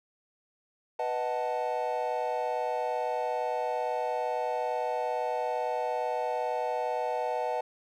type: chord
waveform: triangle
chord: B dominant seventh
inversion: none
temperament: equal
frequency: 493.9 / 622.3 / 740 / 880 Hz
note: B4 / D#5 / F#5 / A5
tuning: 0 / 0 / 0 / 0 cents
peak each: -32 dBFS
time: 0.99-7.61 s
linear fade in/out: 5 ms
effects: none